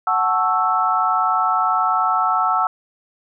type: chord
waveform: sine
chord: F# minor seventh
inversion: none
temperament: equal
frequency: 740 / 880 / 1108.7 / 1318.5 Hz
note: F#5 / A5 / C#6 / E6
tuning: 0 / 0 / 0 / 0 cents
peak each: -21 / -23 / -24 / -18 dBFS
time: 0.07-2.67 s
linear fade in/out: 2 ms
effects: none